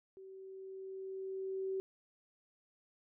sine tone with level ramp, 382.6 Hz, G4, 42 cents flat, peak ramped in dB -50 to -34 dBFS, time 0.17-1.8 s, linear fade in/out 0 ms, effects none

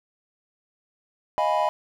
triangle chord, F half-diminished seventh, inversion third, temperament equal, 622.3 / 698.5 / 830.6 / 987.8 Hz, Eb5 / F5 / Ab5 / Cb6, 0 / 0 / 0 / 0 cents, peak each -23 / -26 / -24 / -23 dBFS, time 1.38-1.69 s, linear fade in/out 0 ms, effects none

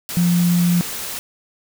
sine tone in noise, 174.61 Hz, F3, in tune, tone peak -13 dBFS, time 0.17-0.81 s, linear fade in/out 0 ms, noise white, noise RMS -28 dBFS, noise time 0.09-1.19 s, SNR +12 dB, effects none

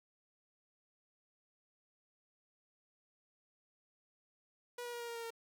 sawtooth tone with pitch steps, 485.3 / 480.8 / 476.4 / 472 / 467.7 / 463.4 / 459.1 Hz, B4 / B4 / A#4 / A#4 / A#4 / A#4 / A#4, -30 / -46 / +38 / +22 / +6 / -10 / -26 cents, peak -38 dBFS, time 4.78-5.305 s, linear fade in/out 5 ms, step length 75 ms, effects 12-bit

